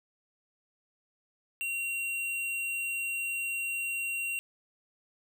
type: tone with tanh clipping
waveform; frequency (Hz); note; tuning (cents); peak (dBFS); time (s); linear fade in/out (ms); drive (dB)
sine; 2749; F7; -28; -32; 1.61-4.39; 0; 18
effects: none